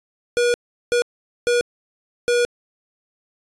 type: tone bursts at uneven times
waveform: square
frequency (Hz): 482.1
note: B4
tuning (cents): -42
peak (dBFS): -16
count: 4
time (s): 0.37-0.54 / 0.92-1.02 / 1.47-1.61 / 2.28-2.45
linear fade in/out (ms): 0
effects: resampled to 22050 Hz